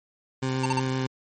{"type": "tone with vibrato", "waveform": "20% pulse", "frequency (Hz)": 130.81, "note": "C3", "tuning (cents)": 0, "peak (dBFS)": -20, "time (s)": [0.42, 1.07], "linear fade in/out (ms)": 10, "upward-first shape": "sine", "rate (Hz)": 7.8, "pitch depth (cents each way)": 10}
{"type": "tone bursts", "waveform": "square", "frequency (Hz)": 903, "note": "A5", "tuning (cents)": 45, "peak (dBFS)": -24, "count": 3, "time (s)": [0.63, 0.797], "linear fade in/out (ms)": 5, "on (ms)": 29, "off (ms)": 40}
{"effects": ["MP3 32 kbps"]}